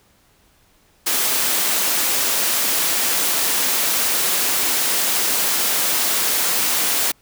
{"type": "high-pass noise", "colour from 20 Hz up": "white", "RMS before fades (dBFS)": -19, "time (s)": [1.06, 7.12], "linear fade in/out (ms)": 10, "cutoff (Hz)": 210, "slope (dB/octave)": 12, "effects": ["pink hiss -57 dBFS RMS until 7.21 s"]}